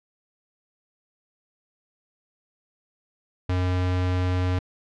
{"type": "tone", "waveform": "square", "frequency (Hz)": 91, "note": "F#2", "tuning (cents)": -28, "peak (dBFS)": -22, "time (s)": [3.49, 4.59], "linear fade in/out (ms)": 5, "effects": ["low-pass 4000 Hz 12 dB/octave"]}